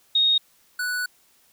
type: tone pair in turn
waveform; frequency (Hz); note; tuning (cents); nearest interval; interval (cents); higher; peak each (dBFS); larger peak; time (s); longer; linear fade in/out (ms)
sine / square; 3729 / 1479.9; A#7 / F#6; 0 / 0; octave + major third; 1600; first; -16 / -25; first; 0.15-0.38 / 0.79-1.06; second; 5
effects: white hiss -60 dBFS RMS until 1.52 s